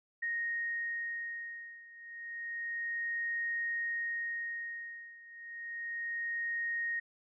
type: beating tone pair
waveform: sine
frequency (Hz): 1864.7 / 1865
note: A#6 / A#6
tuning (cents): 0 / 0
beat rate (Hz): 0.3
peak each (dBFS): -37 / -39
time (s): 0.22-7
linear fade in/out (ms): 10
effects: none